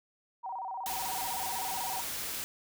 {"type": "tone with vibrato", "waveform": "sine", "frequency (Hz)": 850, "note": "G#5", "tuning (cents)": 40, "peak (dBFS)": -35, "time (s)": [0.43, 2.02], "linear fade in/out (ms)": 20, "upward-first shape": "square", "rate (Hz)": 16, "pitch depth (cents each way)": 190}
{"type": "noise", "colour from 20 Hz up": "white", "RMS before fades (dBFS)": -37, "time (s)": [0.86, 2.44], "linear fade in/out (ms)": 0}
{"effects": []}